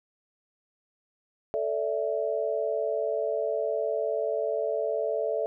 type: chord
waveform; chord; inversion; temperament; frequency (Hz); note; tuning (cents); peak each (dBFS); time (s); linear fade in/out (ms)
sine; A suspended fourth; none; equal with one note detuned; 440 / 579.2 / 659.3; A4 / D5 / E5; 0 / -24 / 0; -30; 1.54-5.46; 0
effects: none